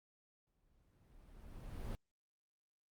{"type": "noise with exponential growth", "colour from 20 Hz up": "brown", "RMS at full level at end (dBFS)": -41, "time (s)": [0.47, 1.95], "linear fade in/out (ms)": 0, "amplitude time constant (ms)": 320, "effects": ["Opus 48 kbps"]}